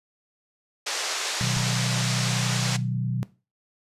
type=band-pass noise; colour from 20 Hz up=white; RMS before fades=-29 dBFS; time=0.86-2.77 s; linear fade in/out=10 ms; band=410 to 7000 Hz; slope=24 dB/octave
type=chord; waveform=sine; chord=B major; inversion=none; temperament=equal with one note detuned; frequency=123.47 / 153.78 / 185 Hz; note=B2 / D#3 / F#3; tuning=0 / -20 / 0 cents; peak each=-26 / -32 / -29 dBFS; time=1.41-3.23 s; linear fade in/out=0 ms
type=noise with exponential decay; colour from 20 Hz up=brown; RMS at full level=-30 dBFS; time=1.56-1.68 s; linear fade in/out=1 ms; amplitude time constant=25 ms
effects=noise-tail reverb RT60 0.3 s tail -17 dB re dry + resampled to 32000 Hz